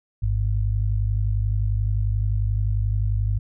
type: tone pair together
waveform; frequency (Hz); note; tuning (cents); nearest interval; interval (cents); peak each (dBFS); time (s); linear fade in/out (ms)
sine; 51.4 / 102.8; G#1 / G#2; -17 / -17; octave; 1200; -22; 0.22-3.39; 10
effects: none